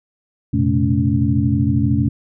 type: tone cluster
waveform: sine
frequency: 89.4 / 118.3 / 131.2 / 216.4 / 282.9 Hz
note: F2 / A#2 / C3 / A3 / C#4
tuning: +41 / +26 / +5 / -29 / +35 cents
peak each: -20 dBFS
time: 0.53-2.09 s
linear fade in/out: 10 ms
effects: none